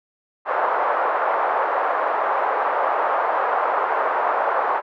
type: band-pass noise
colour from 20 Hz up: white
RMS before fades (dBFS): -21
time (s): 0.45-4.82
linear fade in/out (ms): 50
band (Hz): 530 to 1200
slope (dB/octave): 24
effects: none